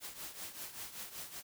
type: noise with tremolo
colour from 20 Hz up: white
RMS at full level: -43 dBFS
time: 0-1.43 s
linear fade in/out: 50 ms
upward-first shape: triangle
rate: 5.2 Hz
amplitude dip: 75%
effects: none